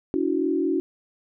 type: tone cluster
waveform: sine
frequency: 285.1 / 327.3 / 370.5 Hz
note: C#4 / E4 / F#4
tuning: +49 / -12 / +2 cents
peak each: -25 dBFS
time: 0.14-0.8 s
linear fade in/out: 0 ms
effects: none